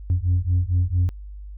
sine beating tone pair, 87.31 / 91.71 Hz, F2 / F#2, 0 / -15 cents, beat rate 4.4 Hz, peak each -19 dBFS, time 0.1-1.09 s, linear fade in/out 0 ms, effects tanh soft clip ceiling -14 dBFS + added 50 Hz sine -34 dBFS peak until 1.57 s

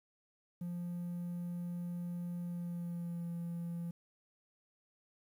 triangle tone with pitch glide, 174.61 to 170.62 Hz, F3 to F3, 0 to -40 cents, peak -35 dBFS, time 0.61-3.91 s, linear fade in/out 5 ms, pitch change -40 cents, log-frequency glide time 2.41-3.29 s, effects tanh soft clip ceiling -31 dBFS + 11-bit

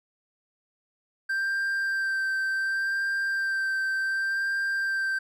triangle tone with vibrato, 1572 Hz, G6, 4 cents sharp, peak -23 dBFS, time 1.29-5.19 s, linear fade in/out 10 ms, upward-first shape sine, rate 0.68 Hz, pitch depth 16 cents each way, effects none

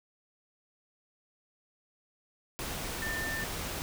sine tone in noise, 1793 Hz, A6, 32 cents sharp, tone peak -34 dBFS, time 3.02-3.44 s, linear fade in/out 0 ms, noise pink, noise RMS -37 dBFS, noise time 2.59-3.82 s, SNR 0 dB, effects none

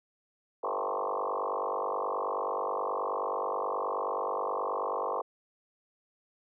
sine tone with frequency modulation, 782 Hz, G5, 4 cents flat, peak -29 dBFS, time 0.63-5.22 s, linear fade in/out 10 ms, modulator 49.4 Hz, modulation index 7.3, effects none

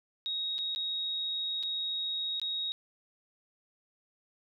sine tone with dropouts, 3773 Hz, A#7, 20 cents sharp, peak -31 dBFS, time 0.26-2.72 s, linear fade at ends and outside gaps 0 ms, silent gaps 0.582-0.588 / 0.749-0.76 / 1.628-1.634 / 2.398-2.416 s, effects none

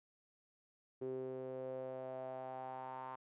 sawtooth tone with band-pass filter sweep, 130 Hz, C3, 11 cents flat, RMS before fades -45 dBFS, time 1.01-3.16 s, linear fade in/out 10 ms, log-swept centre 380 to 980 Hz, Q 5.3, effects resampled to 8000 Hz

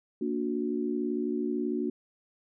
sine chord, Bb augmented, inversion none, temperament just, 233.1 / 291.4 / 364.2 Hz, Bb3 / D4 / F#4, 0 / -13 / -27 cents, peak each -32 / -32 / -32 dBFS, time 0.21-1.9 s, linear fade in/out 5 ms, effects none

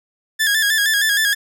sawtooth tone with vibrato, 1700 Hz, G#6, 40 cents sharp, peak -11 dBFS, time 0.39-1.35 s, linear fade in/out 20 ms, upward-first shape square, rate 6.4 Hz, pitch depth 58 cents each way, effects none

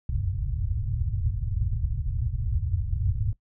white low-pass noise, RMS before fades -27 dBFS, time 0.09-3.33 s, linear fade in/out 5 ms, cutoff 120 Hz, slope 48 dB/octave, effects noise-tail reverb RT60 0.1 s tail -19 dB re dry

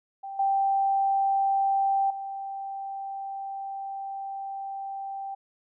sine tone with level steps, 784 Hz, G5, in tune, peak -34 / -21 / -32 dBFS, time 0.23-5.35 s, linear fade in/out 10 ms, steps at 0.39 / 2.1 s, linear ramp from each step 5 ms, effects none

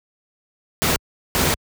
pink noise bursts at uneven times, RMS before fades -18 dBFS, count 2, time 0.82-0.96 / 1.35-1.54 s, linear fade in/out 0 ms, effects high-pass 60 Hz 12 dB/octave

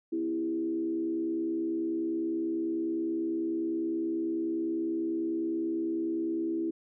sine tone with frequency modulation, 329.6 Hz, E4, in tune, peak -28 dBFS, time 0.12-6.71 s, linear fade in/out 10 ms, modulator 70.6 Hz, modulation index 0.62, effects none

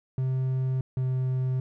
triangle tone pair in turn, 130.4 / 129.2 Hz, C3 / C3, -5 / -21 cents, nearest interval unison, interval 16 cents, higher first, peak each -22 / -22 dBFS, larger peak neither, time 0.18-0.81 / 0.97-1.6 s, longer neither, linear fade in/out 2 ms, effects none

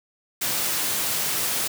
white high-pass noise, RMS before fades -25 dBFS, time 0.41-1.68 s, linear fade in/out 10 ms, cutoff 100 Hz, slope 96 dB/octave, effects none

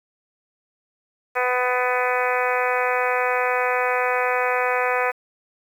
harmonic tone, 249.8 Hz, B3, 20 cents sharp, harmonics 2 / 3 / 4 / 5 / 6 / 7 / 8 / 9 / 10, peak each -24 / -26 / -27 / -28 / -29 / -29 / -30 / -31 / -31 dBFS, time 1.35-5.12 s, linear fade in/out 20 ms, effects 8-bit

